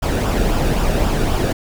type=noise with flanger; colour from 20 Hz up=brown; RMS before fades=-17 dBFS; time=0.02-1.53 s; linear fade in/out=10 ms; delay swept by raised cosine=0.47 to 0.98 ms; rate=3.8 Hz; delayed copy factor=-0.5; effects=none